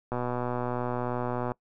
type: click train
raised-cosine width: 1 ms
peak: -17 dBFS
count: 173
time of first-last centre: 0.12-1.518 s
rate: 123 Hz
effects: noise-tail reverb RT60 0.1 s tail -23 dB re dry